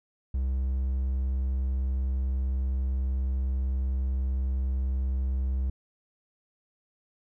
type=tone; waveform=triangle; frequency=65.41 Hz; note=C2; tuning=in tune; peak=-23 dBFS; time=0.34-5.7 s; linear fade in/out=5 ms; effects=none